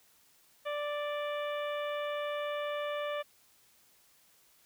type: harmonic tone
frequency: 587.3 Hz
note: D5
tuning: in tune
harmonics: 1 / 2 / 3 / 4 / 5 / 6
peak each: -34 / -40 / -44 / -46 / -48 / -50 dBFS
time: 0.65-3.23 s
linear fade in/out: 20 ms
effects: white hiss -65 dBFS RMS until 4.65 s